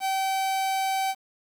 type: tone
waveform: 45% pulse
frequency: 770 Hz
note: G5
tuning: 31 cents flat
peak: -24 dBFS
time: 0-1.15 s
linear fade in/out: 50 ms
effects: 9-bit